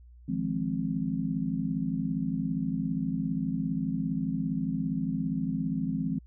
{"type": "chord", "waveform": "sine", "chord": "F minor seventh", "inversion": "third", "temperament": "just", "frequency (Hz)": [157.15, 174.61, 209.5, 261.9], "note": ["Eb3", "F3", "Ab3", "C4"], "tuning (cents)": [18, 0, 15, 2], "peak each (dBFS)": [-34, -33, -33, -32], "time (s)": [0.28, 6.19], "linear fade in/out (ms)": 10, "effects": ["added 60 Hz sine -49 dBFS peak until 6.26 s"]}